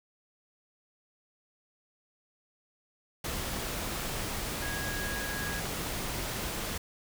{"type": "tone in noise", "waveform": "sine", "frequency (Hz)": 1650, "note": "G#6", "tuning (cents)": -12, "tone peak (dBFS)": -37, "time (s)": [4.62, 5.6], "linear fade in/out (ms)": 5, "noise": "pink", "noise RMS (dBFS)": -35, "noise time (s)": [3.24, 6.78], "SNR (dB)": -5, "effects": []}